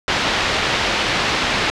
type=low-pass noise; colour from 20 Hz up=white; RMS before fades=-19 dBFS; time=0.08-1.7 s; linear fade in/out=0 ms; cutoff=3400 Hz; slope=12 dB/octave; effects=low-pass 6000 Hz 12 dB/octave